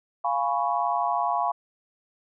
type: chord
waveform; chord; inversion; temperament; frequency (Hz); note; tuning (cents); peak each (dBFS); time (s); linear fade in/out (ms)
sine; C# dominant seventh; first; equal; 698.5 / 830.6 / 987.8 / 1108.7; E#5 / G#5 / B5 / C#6; 0 / 0 / 0 / 0; -27 / -28 / -28 / -29; 0.24-1.52; 10
effects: none

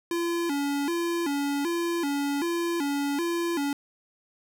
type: tone with vibrato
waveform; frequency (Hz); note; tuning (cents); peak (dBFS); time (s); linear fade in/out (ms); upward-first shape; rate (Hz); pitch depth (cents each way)
square; 311.1; D#4; 0; -26; 0.11-3.73; 2; square; 1.3; 160
effects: none

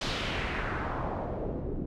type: noise with low-pass filter sweep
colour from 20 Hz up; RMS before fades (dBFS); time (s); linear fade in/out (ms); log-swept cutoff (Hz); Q
pink; -33; 0.01-1.86; 5; 4600 to 300; 1.7
effects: none

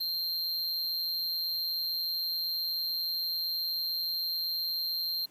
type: tone with amplitude modulation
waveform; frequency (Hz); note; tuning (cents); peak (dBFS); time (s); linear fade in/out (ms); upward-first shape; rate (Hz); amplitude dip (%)
square; 4178; C8; -3; -28; 0-5.26; 10; sine; 169; 55
effects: pink hiss -62 dBFS RMS until 5.3 s + high-pass 80 Hz 12 dB/octave

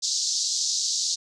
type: band-pass noise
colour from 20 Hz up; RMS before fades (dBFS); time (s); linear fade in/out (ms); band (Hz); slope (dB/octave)
white; -26; 0.02-1.16; 20; 4000 to 6900; 48
effects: none

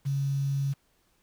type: tone with quantisation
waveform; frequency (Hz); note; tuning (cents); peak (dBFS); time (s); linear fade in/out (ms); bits
sine; 138.59; C#3; 0; -25; 0.05-0.74; 20; 8
effects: pink hiss -69 dBFS RMS until 1.22 s

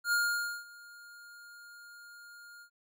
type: tone with ADSR envelope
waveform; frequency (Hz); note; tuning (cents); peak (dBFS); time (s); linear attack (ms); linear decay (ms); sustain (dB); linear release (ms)
square; 1415; F6; +22; -26; 0.04-2.7; 82; 520; -24; 86
effects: none

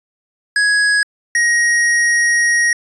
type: tone pair in turn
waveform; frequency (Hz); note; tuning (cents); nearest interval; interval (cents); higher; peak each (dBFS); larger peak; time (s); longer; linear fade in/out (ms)
square; 1667 / 1883.1; G#6 / A#6; +6 / +17; major second; 211; second; -12; neither; 0.56-1.03 / 1.35-2.73; second; 2
effects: resampled to 24000 Hz

